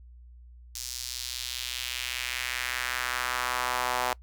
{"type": "tone with high-pass filter sweep", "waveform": "sawtooth", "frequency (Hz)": 125.1, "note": "B2", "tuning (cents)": 23, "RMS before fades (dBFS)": -32, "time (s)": [0.75, 4.13], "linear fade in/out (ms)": 2, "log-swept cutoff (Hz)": [5700, 790], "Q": 1.7, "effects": ["noise-tail reverb RT60 0.1 s tail -24 dB re dry", "added 60 Hz sine -47 dBFS peak until 4.22 s"]}